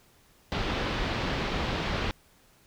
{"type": "low-pass noise", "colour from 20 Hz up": "pink", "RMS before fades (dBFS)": -30, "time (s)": [0.52, 2.11], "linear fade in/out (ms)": 0, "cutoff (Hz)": 4200, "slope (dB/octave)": 24, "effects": ["pink hiss -61 dBFS RMS until 2.66 s"]}